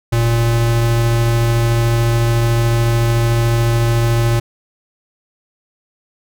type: tone pair together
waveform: square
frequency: 43.43 / 116.54 Hz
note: F1 / A#2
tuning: -9 / 0 cents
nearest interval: octave + perfect fourth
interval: 1709 cents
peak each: -23 / -13 dBFS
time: 0.12-4.4 s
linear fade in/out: 10 ms
effects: none